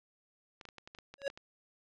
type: clicks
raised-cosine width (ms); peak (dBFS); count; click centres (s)
0.2; -31; 12; 0.612 / 0.653 / 0.688 / 0.783 / 0.875 / 0.949 / 0.987 / 1.14 / 1.218 / 1.267 / 1.301 / 1.375
type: tone with exponential growth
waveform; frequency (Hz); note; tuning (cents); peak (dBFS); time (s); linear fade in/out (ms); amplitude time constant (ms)
square; 557; C#5; +8; -28; 1.18-1.28; 2; 20
effects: low-pass 5000 Hz 12 dB/octave